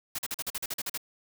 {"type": "noise bursts", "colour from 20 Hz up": "white", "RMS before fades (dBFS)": -33, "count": 11, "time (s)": [0.15, 0.976], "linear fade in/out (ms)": 5, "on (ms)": 36, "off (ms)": 43, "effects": []}